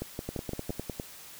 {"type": "two click trains", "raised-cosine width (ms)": 2, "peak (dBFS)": [-20, -20], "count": [5, 8], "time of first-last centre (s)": [[0.02, 0.705], [0.29, 0.999]], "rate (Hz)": [5.84, 9.88], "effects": ["white hiss -48 dBFS RMS until 1.39 s"]}